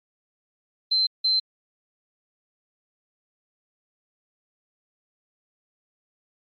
sine tone bursts at uneven times, 4100 Hz, C8, 36 cents flat, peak -18 dBFS, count 2, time 0.91-1.07 / 1.24-1.4 s, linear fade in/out 10 ms, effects MP3 32 kbps

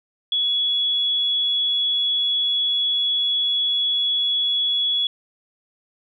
sine tone, 3376 Hz, G#7, 28 cents sharp, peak -18 dBFS, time 0.32-5.07 s, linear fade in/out 2 ms, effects none

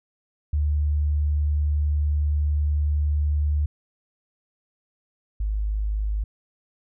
sine tone pair in turn, 74.1 / 52.14 Hz, D2 / G#1, +16 / +8 cents, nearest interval tritone, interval 608 cents, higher first, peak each -19 / -22 dBFS, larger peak first, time 0.53-3.66 / 5.4-6.24 s, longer first, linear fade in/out 5 ms, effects none

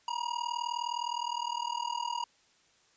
square tone with amplitude modulation, 954 Hz, A#5, 40 cents sharp, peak -29 dBFS, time 0.08-2.24 s, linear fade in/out 2 ms, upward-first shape sine, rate 39.6 Hz, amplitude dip 90%, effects white hiss -66 dBFS RMS until 2.96 s + resampled to 16000 Hz

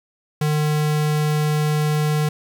square tone, 151.3 Hz, D#3, 48 cents flat, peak -18 dBFS, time 0.41-2.29 s, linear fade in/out 5 ms, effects 8-bit

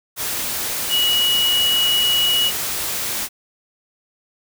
sine tone in noise, 2916 Hz, F#7, 26 cents flat, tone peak -15 dBFS, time 0.89-2.52 s, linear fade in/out 50 ms, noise white, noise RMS -24 dBFS, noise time 0.16-3.29 s, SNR +6 dB, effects none

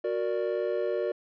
triangle chord, Gb augmented, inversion none, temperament equal with one note detuned, 368.1 / 466.2 / 587.3 Hz, Gb4 / Bb4 / D5, -9 / 0 / 0 cents, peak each -29 dBFS, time 0.04-1.12 s, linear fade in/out 5 ms, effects resampled to 11025 Hz

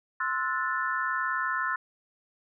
sine chord, F# half-diminished seventh, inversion second, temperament equal with one note detuned, 1046.5 / 1318.5 / 1457.9 / 1760 Hz, C6 / E6 / F#6 / A6, 0 / 0 / -26 / 0 cents, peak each -32 dBFS, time 0.2-1.76 s, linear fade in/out 5 ms, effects none

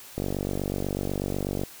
click train, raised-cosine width 2 ms, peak -15 dBFS, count 71, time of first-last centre 0.18-1.635 s, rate 48.1 Hz, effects white hiss -46 dBFS RMS until 1.8 s

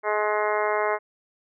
harmonic tone, 211.1 Hz, G#3, 29 cents sharp, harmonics 2 / 3 / 4 / 5 / 6 / 7 / 8 / 9 / 10, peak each -27 / -27 / -29 / -29 / -33 / -34 / -37 / -35 / -34 dBFS, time 0.03-0.99 s, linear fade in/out 50 ms, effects none

